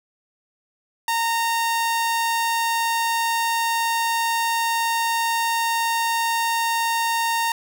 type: tone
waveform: sawtooth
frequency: 921 Hz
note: A#5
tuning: 21 cents flat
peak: -16 dBFS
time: 1.08-7.52 s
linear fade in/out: 2 ms
effects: none